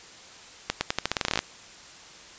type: accelerating click train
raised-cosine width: 0.2 ms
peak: -6 dBFS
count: 15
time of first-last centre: 0.7-1.391 s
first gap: 110 ms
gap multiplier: 0.86
effects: white hiss -47 dBFS RMS until 2.38 s + resampled to 16000 Hz